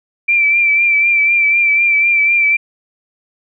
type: tone with vibrato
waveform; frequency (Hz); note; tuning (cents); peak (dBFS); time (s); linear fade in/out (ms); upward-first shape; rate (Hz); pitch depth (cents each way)
sine; 2349; D7; 0; -9; 0.28-2.57; 10; triangle; 4; 44
effects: none